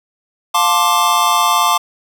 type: chord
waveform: square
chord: D minor seventh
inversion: first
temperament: just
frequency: 704.8 / 881 / 1057.2 / 1174.7 Hz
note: F5 / A5 / C6 / D6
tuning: +16 / +2 / +18 / 0 cents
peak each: -21 / -18 / -17 / -16 dBFS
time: 0.54-1.78 s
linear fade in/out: 10 ms
effects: none